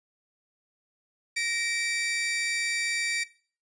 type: tone pair together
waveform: sawtooth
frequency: 1873.3 / 2321 Hz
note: A#6 / D7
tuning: +8 / -21 cents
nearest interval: major third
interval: 371 cents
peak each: -29 / -24 dBFS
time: 1.36-3.24 s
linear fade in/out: 10 ms
effects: noise-tail reverb RT60 0.4 s tail -17 dB re dry + resampled to 22050 Hz